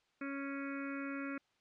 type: harmonic tone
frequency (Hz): 277.2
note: C#4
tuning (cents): 0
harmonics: 1 / 2 / 4 / 5 / 6 / 7 / 8 / 9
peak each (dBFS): -40 / -49 / -53 / -47 / -51 / -54 / -51 / -53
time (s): 0.21-1.38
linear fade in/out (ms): 5
effects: white hiss -75 dBFS RMS until 1.6 s + low-pass 4000 Hz 12 dB/octave